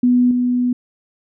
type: tone with level steps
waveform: sine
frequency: 246.9 Hz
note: B3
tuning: in tune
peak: -10 / -14 dBFS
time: 0.03-0.73 s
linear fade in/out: 5 ms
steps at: 0.31 s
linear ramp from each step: 2 ms
effects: none